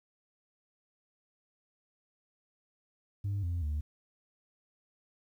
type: tone with pitch steps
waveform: sine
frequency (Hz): 100 / 86.55 / 74.92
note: G2 / F2 / D2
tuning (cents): +35 / -15 / +35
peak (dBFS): -28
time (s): 3.24-3.81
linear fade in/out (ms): 10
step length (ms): 190
effects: tanh soft clip ceiling -29 dBFS + 11-bit